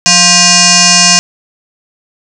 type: tone with frequency modulation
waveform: sine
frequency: 178.7 Hz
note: F3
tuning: 40 cents sharp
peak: -3 dBFS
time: 0.06-1.19 s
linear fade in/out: 0 ms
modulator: 880 Hz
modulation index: 7.8
effects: none